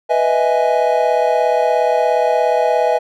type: chord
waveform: triangle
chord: E major seventh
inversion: second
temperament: equal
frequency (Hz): 493.9 / 622.3 / 659.3 / 830.6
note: B4 / D#5 / E5 / G#5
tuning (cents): 0 / 0 / 0 / 0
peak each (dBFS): -16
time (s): 0.09-2.99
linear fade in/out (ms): 20
effects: none